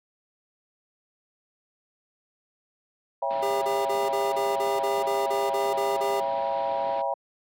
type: chord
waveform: sine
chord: C# diminished seventh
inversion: none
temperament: just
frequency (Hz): 554.4 / 665.2 / 798.3 / 957.9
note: C#5 / E5 / G5 / Bb5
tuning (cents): 0 / +16 / +31 / +47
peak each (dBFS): -30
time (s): 3.22-7.14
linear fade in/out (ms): 5
type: low-pass noise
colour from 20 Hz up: pink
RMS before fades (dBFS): -42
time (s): 3.3-7.02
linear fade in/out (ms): 10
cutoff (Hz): 4300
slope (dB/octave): 48
type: tone bursts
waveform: square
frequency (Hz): 402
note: G4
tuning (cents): +44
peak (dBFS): -28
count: 12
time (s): 3.42-6.205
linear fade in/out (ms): 10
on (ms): 200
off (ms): 35
effects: high-pass 200 Hz 12 dB/octave